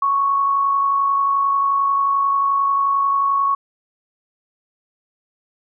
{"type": "tone with amplitude modulation", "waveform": "sine", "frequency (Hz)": 1108.7, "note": "C#6", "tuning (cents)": 0, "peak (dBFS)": -13, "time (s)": [0.02, 3.55], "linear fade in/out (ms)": 5, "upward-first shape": "sine", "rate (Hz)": 51.3, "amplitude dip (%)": 35, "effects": []}